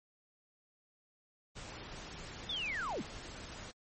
pink noise, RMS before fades -47 dBFS, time 1.55-3.72 s, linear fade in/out 20 ms
sine linear sweep, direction down, 3631 to 137.9 Hz, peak -35 dBFS, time 2.49-3.02 s, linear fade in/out 5 ms
effects MP3 32 kbps

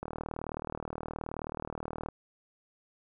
click train, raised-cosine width 1 ms, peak -22 dBFS, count 81, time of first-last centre 0.03-2.087 s, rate 38.9 Hz, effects none

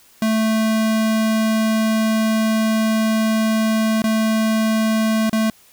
square tone with dropouts, 220 Hz, A3, in tune, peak -16 dBFS, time 0.22-5.5 s, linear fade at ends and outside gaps 2 ms, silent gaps 4.02-4.04 / 5.296-5.329 s, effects white hiss -51 dBFS RMS until 5.72 s

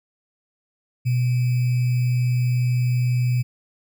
sine tone with sample-and-hold, 123.9 Hz, B2, 6 cents sharp, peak -17 dBFS, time 1.05-3.43 s, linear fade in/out 20 ms, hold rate 2450 Hz, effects none

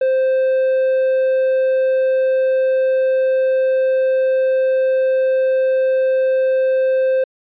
triangle tone, 523 Hz, C5, 1 cent flat, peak -11 dBFS, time 0.01-7.24 s, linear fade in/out 5 ms, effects resampled to 8000 Hz

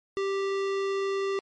sine tone with hard clipping, 392 Hz, G4, in tune, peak -28 dBFS, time 0.17-1.39 s, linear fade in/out 0 ms, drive 18 dB, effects MP3 48 kbps

